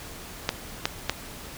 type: clicks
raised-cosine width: 0.2 ms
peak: -5 dBFS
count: 3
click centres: 0.491 / 0.855 / 1.096 s
effects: pink hiss -41 dBFS RMS until 1.57 s